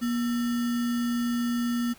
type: tone with sample-and-hold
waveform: sine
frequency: 238.9 Hz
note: A#3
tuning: 43 cents sharp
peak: -24 dBFS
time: 0.01-1.94 s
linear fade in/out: 20 ms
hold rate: 1575 Hz
effects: pink hiss -53 dBFS RMS until 1.98 s